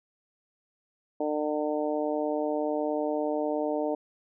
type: harmonic tone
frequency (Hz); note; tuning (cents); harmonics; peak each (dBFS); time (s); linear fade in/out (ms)
150.7; D3; +45; 2 / 3 / 4 / 5 / 6; -31 / -32 / -30 / -36 / -39; 1.2-3.95; 5
effects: none